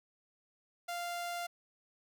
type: tone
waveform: sawtooth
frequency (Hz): 696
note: F5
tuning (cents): -6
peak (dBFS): -33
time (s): 0.88-1.47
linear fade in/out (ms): 10
effects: none